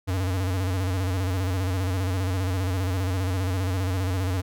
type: tone with vibrato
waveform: square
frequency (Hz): 93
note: F#2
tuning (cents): +9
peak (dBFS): -24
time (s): 0.07-4.42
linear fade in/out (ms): 20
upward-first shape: square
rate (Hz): 15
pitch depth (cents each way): 66
effects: none